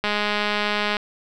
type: click train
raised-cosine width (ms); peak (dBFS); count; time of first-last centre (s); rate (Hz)
0.3; -7; 194; 0.04-0.968; 208
effects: none